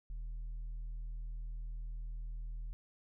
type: tone with tanh clipping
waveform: sine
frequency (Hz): 40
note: D#1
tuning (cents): +49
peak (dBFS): -40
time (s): 0.1-2.73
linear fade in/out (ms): 0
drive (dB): 3
effects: none